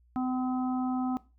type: harmonic tone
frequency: 255.1 Hz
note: C4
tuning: 44 cents flat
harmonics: 1 / 3 / 4 / 5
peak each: -28 / -35 / -45 / -41 dBFS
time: 0.16-1.17 s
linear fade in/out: 0 ms
effects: noise-tail reverb RT60 0.3 s tail -19 dB re dry + added 60 Hz sine -60 dBFS peak until 1.38 s